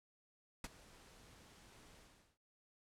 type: noise with ADSR envelope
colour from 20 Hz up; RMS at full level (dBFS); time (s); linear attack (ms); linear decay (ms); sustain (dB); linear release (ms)
pink; -42; 0.64-2.38; 3; 30; -20; 420
effects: low-pass 10000 Hz 12 dB/octave